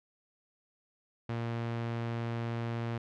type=tone with low-pass filter; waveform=sawtooth; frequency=116.54 Hz; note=A#2; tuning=in tune; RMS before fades=-35 dBFS; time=1.29-2.98 s; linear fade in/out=5 ms; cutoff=3000 Hz; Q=0.71; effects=none